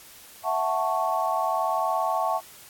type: chord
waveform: sine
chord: F# minor seventh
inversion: third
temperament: equal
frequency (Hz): 659.3 / 740 / 880 / 1108.7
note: E5 / F#5 / A5 / C#6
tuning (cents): 0 / 0 / 0 / 0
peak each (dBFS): -28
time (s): 0.43-2.41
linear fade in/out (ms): 50
effects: white hiss -48 dBFS RMS until 2.69 s + AAC 64 kbps